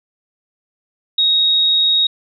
sine tone, 3767 Hz, A#7, 17 cents sharp, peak -11 dBFS, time 1.18-2.07 s, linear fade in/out 5 ms, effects none

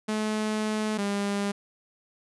sawtooth tone pair in turn, 215 / 201.5 Hz, A3 / G3, -40 / +48 cents, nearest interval minor second, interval 112 cents, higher first, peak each -22 dBFS, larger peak neither, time 0.08-0.98 / 0.98-1.52 s, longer first, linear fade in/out 10 ms, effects resampled to 24000 Hz

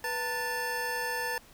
square tone cluster, 489.2 / 904 / 1754 Hz, B4 / A5 / A6, -16 / +47 / -6 cents, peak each -38 / -36 / -34 dBFS, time 0.04-1.38 s, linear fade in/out 2 ms, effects pink hiss -56 dBFS RMS until 1.53 s

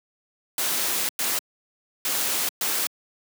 white noise bursts at uneven times, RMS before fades -25 dBFS, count 4, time 0.58-1.09 / 1.19-1.39 / 2.05-2.49 / 2.61-2.87 s, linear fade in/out 2 ms, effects high-pass 200 Hz 12 dB/octave

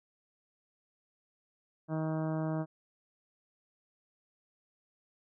harmonic tone, 158 Hz, D#3, 27 cents sharp, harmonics 1 / 2 / 3 / 4 / 5 / 6 / 7 / 8 / 9 / 10, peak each -33 / -36 / -46 / -39 / -47 / -48 / -50 / -52 / -55 / -55 dBFS, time 1.88-2.66 s, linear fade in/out 50 ms, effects none

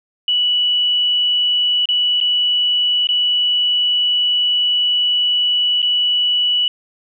sine tone with dropouts, 2950 Hz, F#7, 6 cents flat, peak -13 dBFS, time 0.28-6.68 s, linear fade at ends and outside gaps 2 ms, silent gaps 1.856-1.888 / 2.203-2.211 / 3.071-3.089 / 5.819-5.827 s, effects none

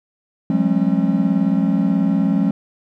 triangle tone cluster, 176.1 / 194.4 / 213 / 270 Hz, F3 / G3 / G#3 / C#4, +15 / -14 / +44 / -45 cents, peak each -18 dBFS, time 0.5-2.51 s, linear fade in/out 2 ms, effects none

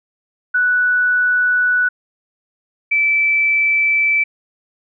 sine tone pair in turn, 1480 / 2319 Hz, F#6 / D7, 0 / -22 cents, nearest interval minor sixth, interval 778 cents, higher second, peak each -12 dBFS, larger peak neither, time 0.54-1.89 / 2.91-4.24 s, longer first, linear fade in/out 10 ms, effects none

